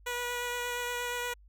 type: tone with vibrato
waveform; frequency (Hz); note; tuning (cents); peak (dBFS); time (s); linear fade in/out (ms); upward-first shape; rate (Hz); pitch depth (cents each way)
10% pulse; 486.2; B4; -27; -24; 0.06-1.34; 10; sine; 8.5; 11
effects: added 50 Hz sine -54 dBFS peak until 1.48 s